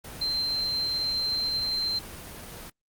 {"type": "tone in noise", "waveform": "sine", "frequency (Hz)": 4127, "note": "C8", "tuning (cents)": -25, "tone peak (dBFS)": -25, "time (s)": [0.21, 1.99], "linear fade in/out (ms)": 5, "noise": "pink", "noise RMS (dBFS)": -41, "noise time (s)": [0.04, 2.7], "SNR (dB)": 13, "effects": ["Opus 24 kbps"]}